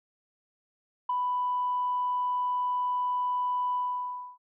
sine tone with ADSR envelope, 992 Hz, B5, 7 cents sharp, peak -21 dBFS, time 1.09-4.38 s, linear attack 8 ms, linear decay 5 ms, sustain -4 dB, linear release 630 ms, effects tanh soft clip ceiling -20 dBFS

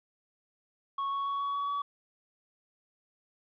triangle tone with pitch steps, 1105 / 1111.4 / 1117.8 / 1124.3 / 1130.8 / 1137.4 Hz, C#6 / C#6 / C#6 / C#6 / C#6 / C#6, -6 / +4 / +14 / +24 / +34 / +44 cents, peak -28 dBFS, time 0.98-1.82 s, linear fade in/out 5 ms, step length 140 ms, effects resampled to 11025 Hz + 11-bit

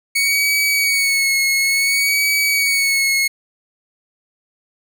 sawtooth tone with vibrato, 2225 Hz, C#7, 6 cents sharp, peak -11 dBFS, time 0.15-3.28 s, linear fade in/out 10 ms, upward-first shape sine, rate 0.57 Hz, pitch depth 40 cents each way, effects none

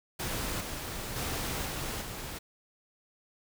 pink noise with level steps, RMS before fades -34 / -38 / -34 / -36 / -40 dBFS, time 0.19-2.39 s, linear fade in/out 10 ms, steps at 0.6 / 1.16 / 1.65 / 2.01 s, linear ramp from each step 10 ms, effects none

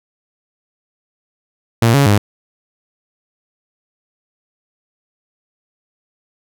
sawtooth tone with pitch steps, 115.5 / 140.3 / 102.6 Hz, A#2 / C#3 / G#2, -16 / +21 / -21 cents, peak -5 dBFS, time 1.82-2.18 s, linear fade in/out 5 ms, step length 120 ms, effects none

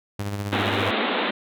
sawtooth tone with tremolo, 101.3 Hz, G#2, 43 cents flat, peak -21 dBFS, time 0.19-0.91 s, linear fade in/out 5 ms, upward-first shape sine, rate 15 Hz, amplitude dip 45%
pink band-pass noise, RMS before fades -24 dBFS, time 0.52-1.31 s, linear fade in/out 10 ms, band 200 to 3900 Hz, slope 96 dB/octave
effects none

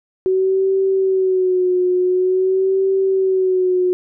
sine tone with vibrato, 373.7 Hz, F#4, 17 cents sharp, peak -13 dBFS, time 0.26-3.93 s, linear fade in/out 0 ms, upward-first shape sine, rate 0.47 Hz, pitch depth 52 cents each way, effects none

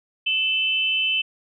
sine tone pair together, 2637 / 3047 Hz, E7 / G7, 0 / -50 cents, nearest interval minor third, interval 250 cents, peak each -22 dBFS, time 0.26-1.22 s, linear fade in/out 10 ms, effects none

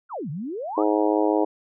sine exponential two-way sweep, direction down then up, 1500 to 134.6 to 1393 Hz, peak -28 dBFS, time 0.09-0.84 s, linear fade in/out 50 ms, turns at 0.3 s
harmonic tone, 105.4 Hz, G#2, 26 cents sharp, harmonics 3 / 4 / 5 / 6 / 7 / 8 / 9, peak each -22 / -24 / -26 / -28 / -29 / -30 / -31 dBFS, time 0.77-1.45 s, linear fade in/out 10 ms
effects none

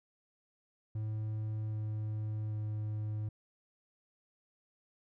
triangle tone with pitch steps, 108.2 / 107.51 / 106.83 Hz, A2 / A2 / G#2, -29 / -40 / +49 cents, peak -32 dBFS, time 0.95-3.29 s, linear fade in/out 5 ms, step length 780 ms, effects none

